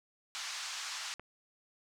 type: band-pass noise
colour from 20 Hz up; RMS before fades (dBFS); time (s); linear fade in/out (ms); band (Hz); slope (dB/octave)
white; -41; 0.35-1.14; 0; 890 to 6600; 24
type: click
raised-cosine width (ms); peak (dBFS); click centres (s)
0.5; -32; 1.196
effects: none